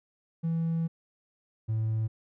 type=tone pair in turn; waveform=triangle; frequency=164.81 / 110.44 Hz; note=E3 / A2; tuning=0 / +7 cents; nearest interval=perfect fifth; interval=693 cents; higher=first; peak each=-23 dBFS; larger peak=neither; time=0.43-0.88 / 1.68-2.08 s; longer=first; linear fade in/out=20 ms; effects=tanh soft clip ceiling -21 dBFS